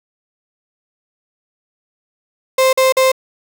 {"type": "tone bursts", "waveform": "35% pulse", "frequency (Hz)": 523.3, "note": "C5", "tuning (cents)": 0, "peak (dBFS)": -8, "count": 3, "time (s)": [2.58, 3.118], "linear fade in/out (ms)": 5, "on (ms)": 150, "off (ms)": 44, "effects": []}